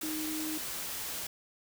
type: tone in noise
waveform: sine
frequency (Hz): 311.1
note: D#4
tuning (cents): 0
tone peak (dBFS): -35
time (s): 0.03-0.58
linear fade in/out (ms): 5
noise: white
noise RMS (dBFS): -38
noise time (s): 0.01-1.27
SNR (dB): 0
effects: none